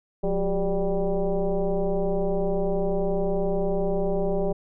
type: tone with frequency modulation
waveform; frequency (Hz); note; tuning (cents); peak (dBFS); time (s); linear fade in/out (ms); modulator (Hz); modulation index
sine; 207.7; G#3; 0; -21; 0.23-4.53; 10; 192; 2.3
effects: none